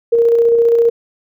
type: tone with tremolo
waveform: sine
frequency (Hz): 466.2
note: A#4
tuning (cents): 0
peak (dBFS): -7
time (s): 0.12-0.9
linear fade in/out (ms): 10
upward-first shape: square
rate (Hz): 15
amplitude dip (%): 25
effects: none